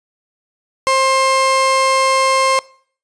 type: tone pair together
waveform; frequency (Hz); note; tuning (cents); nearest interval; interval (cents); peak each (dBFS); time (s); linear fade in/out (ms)
30% pulse; 530 / 1060; C5 / C6; +22 / +22; octave; 1200; -13; 0.87-2.59; 0
effects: noise-tail reverb RT60 0.5 s tail -22 dB re dry + resampled to 22050 Hz